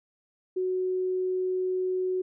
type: tone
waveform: sine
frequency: 370 Hz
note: F#4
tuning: in tune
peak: -25 dBFS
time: 0.56-2.22 s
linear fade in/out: 10 ms
effects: none